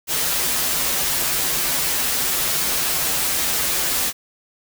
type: noise with comb filter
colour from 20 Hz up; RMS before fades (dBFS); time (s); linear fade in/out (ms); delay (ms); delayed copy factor
white; -21; 0.07-4.13; 50; 9.7; -0.7
effects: none